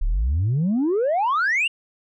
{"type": "exponential sweep", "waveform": "sine", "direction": "up", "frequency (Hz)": [31.45, 2900], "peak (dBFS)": -16, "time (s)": [0.01, 1.68], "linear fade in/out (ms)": 10, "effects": ["tanh soft clip ceiling -16 dBFS"]}